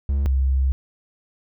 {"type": "tone pair in turn", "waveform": ["triangle", "sine"], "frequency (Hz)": [69.3, 66.43], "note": ["C#2", "C2"], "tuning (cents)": [0, 27], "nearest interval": "minor second", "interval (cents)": 73, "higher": "first", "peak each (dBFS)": -16, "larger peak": "neither", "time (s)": [[0.09, 0.26], [0.26, 0.72]], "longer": "second", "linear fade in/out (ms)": 0, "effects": []}